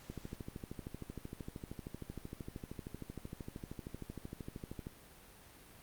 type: click train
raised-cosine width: 3 ms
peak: -30 dBFS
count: 63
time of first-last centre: 0.1-4.869 s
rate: 13 Hz
effects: pink hiss -58 dBFS RMS until 5.82 s + Opus 48 kbps